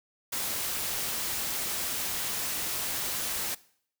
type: noise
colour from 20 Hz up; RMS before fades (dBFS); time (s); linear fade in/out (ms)
white; -32; 0.32-3.55; 10
effects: noise-tail reverb RT60 0.6 s tail -20 dB re dry